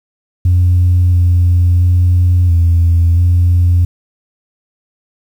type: tone with pitch steps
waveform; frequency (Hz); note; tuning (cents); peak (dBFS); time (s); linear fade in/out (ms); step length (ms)
sine; 89.2 / 88 / 89 / 84.8 / 87.7; F2 / F2 / F2 / E2 / F2; +37 / +14 / +33 / +50 / +8; -5; 0.45-3.85; 5; 680
effects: tanh soft clip ceiling -4 dBFS + 7-bit